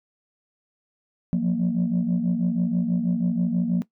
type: tone cluster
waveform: sine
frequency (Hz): 175 / 181.2 / 234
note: F3 / F#3 / A#3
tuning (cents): +4 / -36 / +7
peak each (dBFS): -23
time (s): 1.33-3.82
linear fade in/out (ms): 0
effects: noise-tail reverb RT60 0.1 s tail -18 dB re dry + tanh soft clip ceiling -15 dBFS